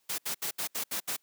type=noise bursts; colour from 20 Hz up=white; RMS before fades=-33 dBFS; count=7; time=0.09-1.167 s; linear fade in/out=10 ms; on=93 ms; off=71 ms; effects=white hiss -72 dBFS RMS until 1.22 s + high-pass 150 Hz 12 dB/octave